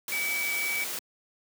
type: tone in noise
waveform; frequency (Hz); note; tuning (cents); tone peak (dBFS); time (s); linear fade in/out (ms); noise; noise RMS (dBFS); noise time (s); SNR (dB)
sine; 2288; D7; -46; -28; 0.12-0.84; 2; white; -34; 0.08-0.99; +3
effects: high-pass 200 Hz 12 dB/octave